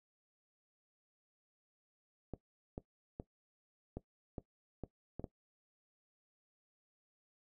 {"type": "clicks", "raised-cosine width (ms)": 2, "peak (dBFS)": -28, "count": 8, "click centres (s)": [2.337, 2.779, 3.199, 3.97, 4.382, 4.837, 5.196, 5.242], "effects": ["noise-tail reverb RT60 0.1 s tail -17 dB re dry"]}